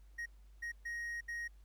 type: tone bursts at uneven times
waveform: triangle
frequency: 1878 Hz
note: A#6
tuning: 12 cents sharp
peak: -37 dBFS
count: 4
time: 0.18-0.26 / 0.62-0.72 / 0.85-1.21 / 1.28-1.48 s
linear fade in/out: 10 ms
effects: added 50 Hz sine -56 dBFS peak until 1.64 s + pink hiss -75 dBFS RMS until 1.64 s